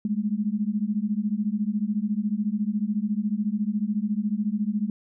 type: beating tone pair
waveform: sine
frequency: 202.6 / 216.6 Hz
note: G#3 / A3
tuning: -43 / -27 cents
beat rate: 14 Hz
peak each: -26 dBFS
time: 0.05-4.9 s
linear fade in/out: 2 ms
effects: none